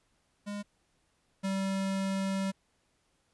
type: tone pair in turn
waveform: square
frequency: 204.5 / 193.46 Hz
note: G#3 / G3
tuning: -26 / -23 cents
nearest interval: minor second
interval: 97 cents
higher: first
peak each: -36 / -30 dBFS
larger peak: second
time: 0.46-0.63 / 1.43-2.52 s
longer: second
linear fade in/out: 20 ms
effects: pink hiss -73 dBFS RMS until 3.33 s + resampled to 24000 Hz